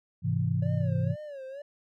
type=chord; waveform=sine; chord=Ab augmented; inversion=none; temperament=equal; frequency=103.83 / 130.81 / 164.81 Hz; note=Ab2 / C3 / E3; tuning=0 / 0 / 0 cents; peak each=-29 dBFS; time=0.22-1.16 s; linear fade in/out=50 ms
type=tone with vibrato; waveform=triangle; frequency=564 Hz; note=C#5; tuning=30 cents sharp; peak=-36 dBFS; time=0.62-1.62 s; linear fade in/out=5 ms; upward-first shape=sine; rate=2.1 Hz; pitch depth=130 cents each way
effects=none